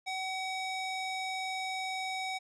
square tone with band-pass filter, 757 Hz, F#5, 39 cents sharp, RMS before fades -36 dBFS, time 0.06-2.39 s, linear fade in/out 20 ms, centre 2900 Hz, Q 0.67, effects resampled to 24000 Hz

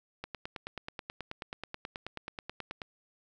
click train, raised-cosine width 0.3 ms, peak -22 dBFS, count 25, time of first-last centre 0.24-2.818 s, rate 9.31 Hz, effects none

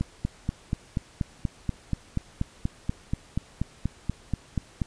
click train, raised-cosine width 5 ms, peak -13 dBFS, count 21, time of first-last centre 0.01-4.818 s, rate 4.16 Hz, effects pink hiss -53 dBFS RMS until 4.86 s + resampled to 22050 Hz

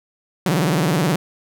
sawtooth tone with vibrato, 164.81 Hz, E3, in tune, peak -12 dBFS, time 0.46-1.16 s, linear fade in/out 2 ms, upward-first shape sine, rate 19 Hz, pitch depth 270 cents each way, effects none

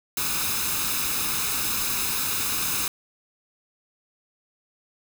white noise with comb filter, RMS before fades -26 dBFS, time 0.17-2.88 s, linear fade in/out 2 ms, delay 0.78 ms, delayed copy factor +0.6, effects none

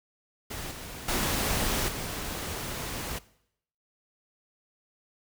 pink noise with level steps, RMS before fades -37 / -41 / -28 / -35 dBFS, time 0.5-3.19 s, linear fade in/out 10 ms, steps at 0.71 / 1.08 / 1.88 s, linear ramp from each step 5 ms, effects noise-tail reverb RT60 0.7 s tail -19 dB re dry

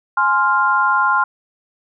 sine chord, F minor, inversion first, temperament just, 838.1 / 1047.7 / 1396.9 Hz, Ab5 / C6 / F6, +16 / +2 / 0 cents, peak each -20 / -16 / -16 dBFS, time 0.17-1.24 s, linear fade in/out 5 ms, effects none

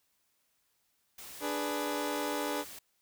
white noise, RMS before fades -47 dBFS, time 1.18-2.79 s, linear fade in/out 5 ms
20% pulse chord, G# diminished, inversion second, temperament equal, 293.7 / 415.3 / 493.9 Hz, D4 / G#4 / B4, 0 / 0 / 0 cents, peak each -30 / -33 / -33 dBFS, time 1.4-2.65 s, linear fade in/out 50 ms
effects white hiss -75 dBFS RMS until 3.01 s

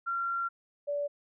sine tone pair in turn, 1374 / 577.7 Hz, F6 / D5, -29 / -29 cents, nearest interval octave + minor third, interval 1500 cents, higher first, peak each -29 / -29 dBFS, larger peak neither, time 0.06-0.49 / 0.87-1.08 s, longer first, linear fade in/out 20 ms, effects none

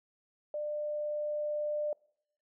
sine tone with level ramp, 597 Hz, D5, 28 cents sharp, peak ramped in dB -33 to -30 dBFS, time 0.54-1.93 s, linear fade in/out 2 ms, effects noise-tail reverb RT60 0.7 s tail -25 dB re dry

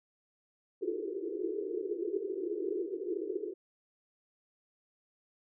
pink band-pass noise, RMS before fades -36 dBFS, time 0.81-3.54 s, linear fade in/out 20 ms, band 330 to 450 Hz, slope 96 dB/octave, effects none

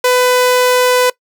sawtooth tone, 499.9 Hz, B4, 21 cents sharp, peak -5 dBFS, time 0.04-1.1 s, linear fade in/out 5 ms, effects noise-tail reverb RT60 0.1 s tail -21 dB re dry

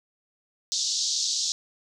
white band-pass noise, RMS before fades -27 dBFS, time 0.72-1.52 s, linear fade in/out 0 ms, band 3700 to 6700 Hz, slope 48 dB/octave, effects none

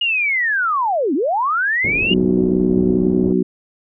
sine linear two-way sweep, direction down then up, 2886 to 246.9 to 2886 Hz, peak -15 dBFS, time 0.01-2.14 s, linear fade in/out 5 ms, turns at 1.14 s
white low-pass noise, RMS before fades -26 dBFS, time 1.84-3.33 s, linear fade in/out 5 ms, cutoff 420 Hz, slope 24 dB/octave
harmonic tone, 62 Hz, B1, 7 cents sharp, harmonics 3 / 4 / 5 / 6, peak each -18 / -19 / -21 / -18 dBFS, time 2.1-3.43 s, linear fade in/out 10 ms
effects none

